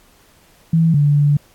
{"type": "tone pair in turn", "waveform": "sine", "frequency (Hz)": [163.8, 145.44], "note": ["E3", "D3"], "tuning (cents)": [-11, -16], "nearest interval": "major second", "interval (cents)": 205, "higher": "first", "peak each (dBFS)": -10, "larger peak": "neither", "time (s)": [[0.73, 0.94], [0.94, 1.37]], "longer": "second", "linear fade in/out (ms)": 5, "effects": ["pink hiss -52 dBFS RMS until 1.54 s", "AAC 64 kbps"]}